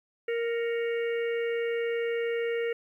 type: harmonic tone with a mistuned harmonic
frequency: 466.2 Hz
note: A#4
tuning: in tune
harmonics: 1 / 3 / 4 / 5 / 6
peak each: -27 / -43 / -39 / -41 / -45 dBFS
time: 0.28-2.73 s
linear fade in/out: 5 ms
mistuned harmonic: 5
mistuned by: -78 cents
effects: 11-bit